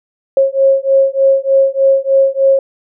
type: beating tone pair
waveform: sine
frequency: 540 / 543.3 Hz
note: C#5 / C#5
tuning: -45 / -35 cents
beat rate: 3.3 Hz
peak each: -11 dBFS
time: 0.37-2.59 s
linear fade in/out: 2 ms
effects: none